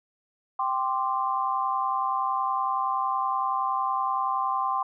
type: chord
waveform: sine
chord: G suspended fourth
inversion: none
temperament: just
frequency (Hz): 784 / 1045.3 / 1176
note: G5 / C6 / D6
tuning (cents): 0 / -2 / +2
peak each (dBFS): -29 / -26 / -31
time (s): 0.59-4.83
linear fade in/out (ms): 5
effects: none